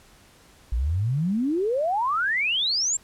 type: exponential sweep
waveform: sine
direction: up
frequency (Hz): 53.7 to 7590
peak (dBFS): -21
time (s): 0.72-2.97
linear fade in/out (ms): 5
effects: pink hiss -54 dBFS RMS until 3.03 s + low-pass 12000 Hz 12 dB/octave